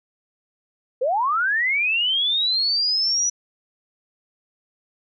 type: linear sweep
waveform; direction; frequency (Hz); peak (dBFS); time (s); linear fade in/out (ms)
sine; up; 470 to 5920; -18; 1.01-3.3; 10
effects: none